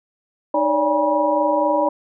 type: tone cluster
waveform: sine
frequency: 307.7 / 558 / 582 / 817 / 965 Hz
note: D#4 / C#5 / D5 / G#5 / B5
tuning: -19 / +11 / -16 / -29 / -40 cents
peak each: -23 / -27 / -19 / -25 / -20 dBFS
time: 0.54-1.89 s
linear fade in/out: 5 ms
effects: none